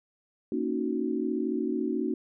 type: chord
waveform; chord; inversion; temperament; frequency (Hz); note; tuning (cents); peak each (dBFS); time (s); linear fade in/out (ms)
sine; D# minor seventh; second; equal; 233.1 / 277.2 / 311.1 / 370; A#3 / C#4 / D#4 / F#4; 0 / 0 / 0 / 0; -32; 0.52-2.14; 2
effects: none